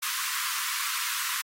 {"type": "high-pass noise", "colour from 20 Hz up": "pink", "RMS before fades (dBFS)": -31, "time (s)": [0.02, 1.42], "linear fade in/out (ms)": 10, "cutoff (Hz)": 1000, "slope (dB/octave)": 96, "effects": ["AAC 48 kbps"]}